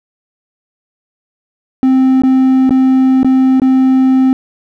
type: tone with dropouts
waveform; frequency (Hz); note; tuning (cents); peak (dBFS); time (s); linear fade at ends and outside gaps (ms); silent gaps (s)
triangle; 261.6; C4; 0; -4; 1.83-4.33; 1; 2.22-2.235 / 2.694-2.707 / 3.231-3.246 / 3.599-3.618
effects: none